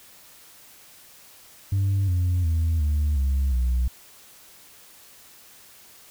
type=tone with pitch steps; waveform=sine; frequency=98 / 89.35 / 81.46 / 74.27 / 67.71 / 61.74 Hz; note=G2 / F2 / E2 / D2 / C#2 / B1; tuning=0 / +40 / -20 / +20 / -40 / 0 cents; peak=-17 dBFS; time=1.72-3.88 s; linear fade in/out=5 ms; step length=360 ms; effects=tanh soft clip ceiling -18 dBFS + white hiss -50 dBFS RMS until 6.1 s